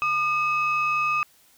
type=tone pair together; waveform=sine; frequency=1211 / 2566 Hz; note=D#6 / E7; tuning=-47 / -47 cents; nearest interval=octave + minor second; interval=1300 cents; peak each=-21 / -24 dBFS; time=0.02-1.23 s; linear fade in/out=0 ms; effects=tanh soft clip ceiling -16 dBFS + white hiss -58 dBFS RMS until 1.57 s